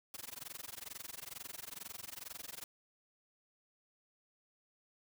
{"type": "noise with amplitude modulation", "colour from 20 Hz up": "white", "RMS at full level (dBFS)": -44, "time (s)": [0.14, 2.64], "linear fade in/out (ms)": 0, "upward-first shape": "sine", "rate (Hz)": 22.2, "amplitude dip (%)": 100, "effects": []}